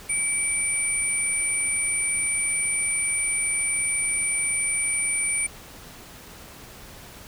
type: tone pair together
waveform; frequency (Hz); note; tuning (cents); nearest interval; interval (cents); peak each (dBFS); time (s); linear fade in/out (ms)
sine; 2283 / 9132; D7 / D9; -50 / -50; 2 octaves; 2400; -28 / -23; 0.09-5.47; 10
effects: pink hiss -44 dBFS RMS until 7.27 s